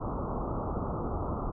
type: low-pass noise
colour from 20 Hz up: pink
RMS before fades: -33 dBFS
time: 0-1.52 s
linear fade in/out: 20 ms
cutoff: 1300 Hz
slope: 96 dB/octave
effects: none